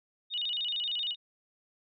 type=tone with vibrato; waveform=sine; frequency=3289 Hz; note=G#7; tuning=18 cents flat; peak=-30 dBFS; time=0.3-1.16 s; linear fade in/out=50 ms; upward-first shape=square; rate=13 Hz; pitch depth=200 cents each way; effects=none